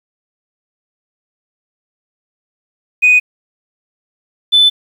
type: tone pair in turn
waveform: sine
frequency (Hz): 2489 / 3508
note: D#7 / A7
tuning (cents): 0 / -6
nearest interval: tritone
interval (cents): 594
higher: second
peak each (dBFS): -4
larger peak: neither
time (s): 3.02-3.2 / 4.52-4.7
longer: neither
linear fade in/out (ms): 20
effects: tanh soft clip ceiling -2 dBFS + 7-bit